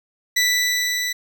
20% pulse tone with level ramp, 1975.5 Hz, B6, in tune, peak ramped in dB -10 to -17 dBFS, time 0.36-1.13 s, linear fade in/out 10 ms, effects none

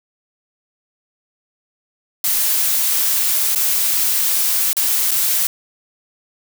blue noise with dropouts, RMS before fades -17 dBFS, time 2.24-5.47 s, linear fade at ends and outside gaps 2 ms, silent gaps 3.55-3.558 / 4.731-4.767 / 5.109-5.114 s, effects none

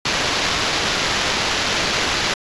violet noise with sample-and-hold, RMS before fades -20 dBFS, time 0.05-2.34 s, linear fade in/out 5 ms, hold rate 8820 Hz, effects resampled to 22050 Hz

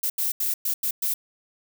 violet noise bursts at uneven times, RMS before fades -25 dBFS, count 6, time 0.03-0.1 / 0.18-0.32 / 0.4-0.54 / 0.65-0.74 / 0.83-0.91 / 1.02-1.14 s, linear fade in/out 5 ms, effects none

